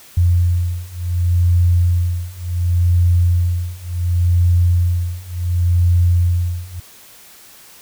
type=beating tone pair; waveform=sine; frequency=87.2 / 87.89 Hz; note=F2 / F2; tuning=-2 / +12 cents; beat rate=0.69 Hz; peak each=-16 / -15 dBFS; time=0.17-6.8 s; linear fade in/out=5 ms; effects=white hiss -43 dBFS RMS until 7.81 s